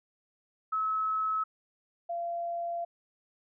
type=tone pair in turn; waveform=sine; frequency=1292 / 685.9 Hz; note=E6 / F5; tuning=-35 / -31 cents; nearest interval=major seventh; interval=1096 cents; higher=first; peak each=-27 / -31 dBFS; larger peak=first; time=0.72-1.44 / 2.09-2.85 s; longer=second; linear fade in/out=10 ms; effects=none